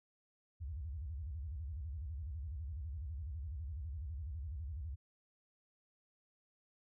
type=tone with vibrato; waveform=sine; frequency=73.42 Hz; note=D2; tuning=in tune; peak=-40 dBFS; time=0.6-4.96 s; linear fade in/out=20 ms; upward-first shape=square; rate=12 Hz; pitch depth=240 cents each way; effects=none